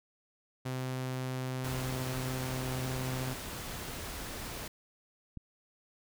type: tone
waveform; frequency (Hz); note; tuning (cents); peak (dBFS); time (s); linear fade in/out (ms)
sawtooth; 129; C3; -24; -30; 0.65-3.34; 10
type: noise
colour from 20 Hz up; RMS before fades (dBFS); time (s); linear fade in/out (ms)
pink; -41; 1.64-4.68; 5
type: click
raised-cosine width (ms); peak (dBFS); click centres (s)
5; -30; 5.373
effects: none